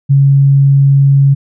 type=tone; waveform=sine; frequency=138.59 Hz; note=C#3; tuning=in tune; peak=-4 dBFS; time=0.09-1.35 s; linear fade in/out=20 ms; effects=none